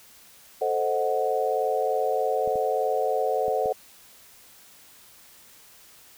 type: chord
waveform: sine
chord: A diminished seventh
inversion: none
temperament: equal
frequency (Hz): 440 / 523.3 / 622.3 / 740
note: A4 / C5 / Eb5 / Gb5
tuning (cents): 0 / 0 / 0 / 0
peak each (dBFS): -27 / -27 / -30 / -27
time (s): 0.61-3.73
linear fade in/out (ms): 10
type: clicks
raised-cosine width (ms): 2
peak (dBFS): -25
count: 4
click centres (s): 2.476 / 2.557 / 3.482 / 3.658
effects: white hiss -52 dBFS RMS until 6.17 s